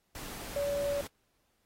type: tone in noise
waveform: sine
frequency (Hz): 570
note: C#5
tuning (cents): +48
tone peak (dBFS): -29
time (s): 0.56-1.01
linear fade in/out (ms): 2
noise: pink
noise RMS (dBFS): -43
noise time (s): 0.15-1.07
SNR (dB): +11
effects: pink hiss -75 dBFS RMS until 1.65 s + AAC 48 kbps